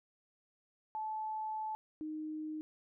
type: tone pair in turn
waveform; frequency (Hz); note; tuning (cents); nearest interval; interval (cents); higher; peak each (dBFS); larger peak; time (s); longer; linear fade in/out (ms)
sine; 868 / 309.4; A5 / D#4; -24 / -10; octave + tritone; 1786; first; -36 / -38; first; 0.95-1.75 / 2.01-2.61; first; 0
effects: none